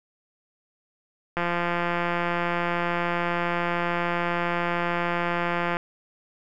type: click train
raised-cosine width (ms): 0.5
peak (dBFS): -11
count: 762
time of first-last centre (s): 1.37-5.769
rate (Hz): 173
effects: none